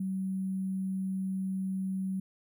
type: tone with sample-and-hold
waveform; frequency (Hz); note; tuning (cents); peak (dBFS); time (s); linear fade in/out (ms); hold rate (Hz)
sine; 190; F#3; +46; -30; 0-2.2; 5; 11025
effects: none